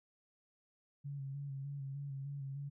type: tone with vibrato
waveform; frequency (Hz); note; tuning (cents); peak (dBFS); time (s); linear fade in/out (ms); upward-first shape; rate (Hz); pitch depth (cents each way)
sine; 139; C#3; +5; -40; 1.04-2.7; 20; square; 3.3; 33
effects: none